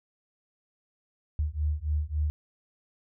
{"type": "beating tone pair", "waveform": "sine", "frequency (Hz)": [73.8, 77.4], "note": ["D2", "D#2"], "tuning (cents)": [9, -9], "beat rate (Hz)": 3.6, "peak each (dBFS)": -29, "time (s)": [1.39, 2.3], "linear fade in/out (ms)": 0, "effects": []}